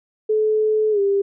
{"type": "tone with pitch glide", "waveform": "sine", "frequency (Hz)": [431.3, 397.8], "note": ["A4", "G4"], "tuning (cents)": [-35, 25], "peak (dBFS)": -15, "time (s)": [0.29, 1.22], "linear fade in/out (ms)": 10, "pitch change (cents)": -140, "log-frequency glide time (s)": [0.91, 1], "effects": []}